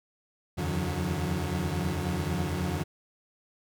30% pulse tone cluster, 79.7 / 88.9 / 142.9 / 157.6 / 181.6 Hz, D#2 / F2 / D3 / D#3 / F#3, +42 / +31 / -47 / +23 / -32 cents, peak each -34 / -30 / -32 / -35 / -31 dBFS, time 0.57-2.84 s, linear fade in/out 20 ms, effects none

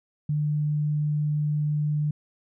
sine tone, 149.5 Hz, D3, 31 cents sharp, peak -22 dBFS, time 0.29-2.11 s, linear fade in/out 5 ms, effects none

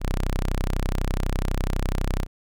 sawtooth tone, 32.03 Hz, C1, 36 cents flat, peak -18 dBFS, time 0-2.27 s, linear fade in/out 50 ms, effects none

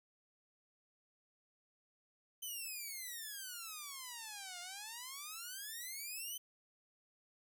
5% pulse exponential two-way sweep, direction down then up, 3095 to 697 to 3095 Hz, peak -34 dBFS, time 2.42-6.38 s, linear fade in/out 10 ms, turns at 4.6 s, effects 12-bit

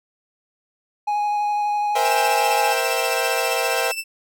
triangle tone with vibrato, 830.6 Hz, G#5, in tune, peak -17 dBFS, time 1.07-2.73 s, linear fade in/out 10 ms, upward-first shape square, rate 12 Hz, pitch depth 8 cents each way
sawtooth chord, C dominant seventh, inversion third, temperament equal with one note detuned, 472.1 / 523.3 / 659.3 / 784 Hz, Bb4 / C5 / E5 / G5, +22 / 0 / 0 / 0 cents, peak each -22 dBFS, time 1.95-3.92 s, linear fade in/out 10 ms
sawtooth tone with tremolo, 2660 Hz, E7, 15 cents sharp, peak -20 dBFS, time 2.04-4.04 s, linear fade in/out 20 ms, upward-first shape sine, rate 15 Hz, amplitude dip 65%
effects none

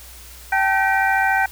sine tone cluster, 776 / 870 / 1535 / 1910 / 2364 Hz, G5 / A5 / G6 / A#6 / D7, -18 / -20 / -37 / +42 / +11 cents, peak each -19 / -25 / -19 / -25 / -27 dBFS, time 0.52-1.46 s, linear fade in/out 5 ms, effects added 60 Hz sine -42 dBFS peak until 1.51 s + white hiss -42 dBFS RMS until 1.51 s

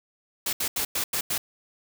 white noise bursts at uneven times, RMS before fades -27 dBFS, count 6, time 0.46-0.53 / 0.6-0.68 / 0.76-0.85 / 0.95-1.04 / 1.13-1.21 / 1.3-1.38 s, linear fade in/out 5 ms, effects none

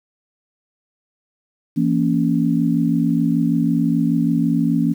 sine chord, A# diminished, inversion second, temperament just, 167.82 / 233.1 / 279.7 Hz, E3 / A#3 / C#4, +31 / 0 / +16 cents, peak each -19 dBFS, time 1.76-4.94 s, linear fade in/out 20 ms, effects 8-bit

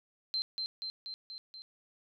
sine tone with echo, 4119 Hz, C8, 28 cents flat, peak -30 dBFS, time 0.34-0.42 s, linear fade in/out 0 ms, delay 240 ms, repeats 5, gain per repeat -3 dB, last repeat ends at 1.62 s, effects none

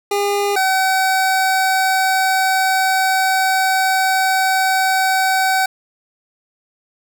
25% pulse tone pair in turn, 405.2 / 760.5 Hz, G#4 / F#5, -43 / +47 cents, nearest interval major seventh, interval 1090 cents, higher second, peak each -12 / -10 dBFS, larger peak second, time 0.11-0.56 / 0.56-5.66 s, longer second, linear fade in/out 5 ms, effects none

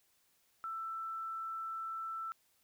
sine tone, 1329 Hz, E6, 14 cents sharp, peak -38 dBFS, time 0.64-2.32 s, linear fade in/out 0 ms, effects white hiss -73 dBFS RMS until 2.63 s

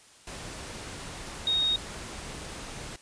sine tone in noise, 3734 Hz, A#7, 2 cents sharp, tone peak -23 dBFS, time 1.47-1.76 s, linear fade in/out 2 ms, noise pink, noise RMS -40 dBFS, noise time 0.27-2.96 s, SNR +14 dB, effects white hiss -55 dBFS RMS until 3.01 s + resampled to 22050 Hz

